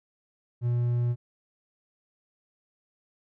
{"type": "tone", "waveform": "triangle", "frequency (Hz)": 120.5, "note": "B2", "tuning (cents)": -42, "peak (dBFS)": -21, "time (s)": [0.61, 1.16], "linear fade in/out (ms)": 50, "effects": []}